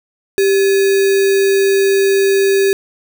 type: tone with sample-and-hold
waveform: sine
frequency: 392 Hz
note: G4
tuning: in tune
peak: -9 dBFS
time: 0.38-2.73 s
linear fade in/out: 0 ms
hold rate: 2100 Hz
effects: none